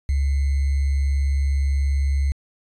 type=tone with sample-and-hold; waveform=sine; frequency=69.3 Hz; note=C#2; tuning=in tune; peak=-17 dBFS; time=0.09-2.32 s; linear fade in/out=0 ms; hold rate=2100 Hz; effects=resampled to 22050 Hz